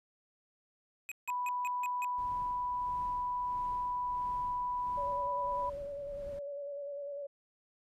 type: tone bursts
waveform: square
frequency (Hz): 2520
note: D#7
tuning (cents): +21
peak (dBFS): -39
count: 6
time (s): 1.09-2.046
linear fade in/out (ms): 0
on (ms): 26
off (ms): 160
type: tone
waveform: sine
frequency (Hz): 987.8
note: B5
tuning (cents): 0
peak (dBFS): -32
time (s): 1.28-5.7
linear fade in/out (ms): 10
type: noise with tremolo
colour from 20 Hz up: brown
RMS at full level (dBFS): -49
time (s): 2.18-6.39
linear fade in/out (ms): 2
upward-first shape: sine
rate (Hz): 1.5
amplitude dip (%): 60
type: tone with vibrato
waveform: sine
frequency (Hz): 569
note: C#5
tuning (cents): +45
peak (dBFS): -38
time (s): 4.97-7.27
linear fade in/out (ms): 10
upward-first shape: square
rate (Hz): 10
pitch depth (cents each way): 24
effects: resampled to 32000 Hz